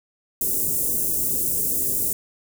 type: band-stop noise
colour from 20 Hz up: white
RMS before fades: -23 dBFS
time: 0.41-2.13 s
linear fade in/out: 2 ms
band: 460 to 7900 Hz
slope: 24 dB/octave
effects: none